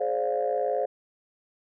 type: chord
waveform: sine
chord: D half-diminished seventh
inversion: second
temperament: just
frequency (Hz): 422.9 / 528.6 / 587.3 / 704.8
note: Ab4 / C5 / D5 / F5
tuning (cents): +31 / +18 / 0 / +16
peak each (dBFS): -30 / -27 / -30 / -29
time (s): 0-0.86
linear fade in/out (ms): 10
effects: tanh soft clip ceiling -16 dBFS